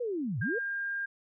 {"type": "linear two-way sweep", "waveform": "sine", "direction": "down then up", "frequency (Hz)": [507, 98, 507], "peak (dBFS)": -30, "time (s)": [0, 0.59], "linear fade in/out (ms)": 10, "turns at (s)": 0.4}
{"type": "tone", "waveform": "sine", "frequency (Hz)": 1606, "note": "G6", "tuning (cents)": 41, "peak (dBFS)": -31, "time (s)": [0.41, 1.06], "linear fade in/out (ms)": 10}
{"effects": []}